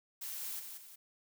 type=noise with echo; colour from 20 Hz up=blue; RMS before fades=-42 dBFS; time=0.21-0.6 s; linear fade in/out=10 ms; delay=180 ms; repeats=2; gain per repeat=-6 dB; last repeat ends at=0.96 s; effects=none